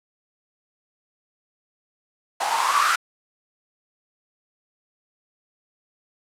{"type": "noise with band-pass filter sweep", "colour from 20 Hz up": "blue", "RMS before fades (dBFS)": -21, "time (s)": [2.4, 2.96], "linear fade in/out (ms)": 10, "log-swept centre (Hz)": [770, 1400], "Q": 7.7, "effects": ["low-pass 11000 Hz 12 dB/octave"]}